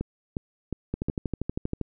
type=two click trains; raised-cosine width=3 ms; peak=-16 / -15 dBFS; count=4 / 12; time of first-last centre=0.01-1.085 / 0.94-1.813 s; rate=2.79 / 12.6 Hz; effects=none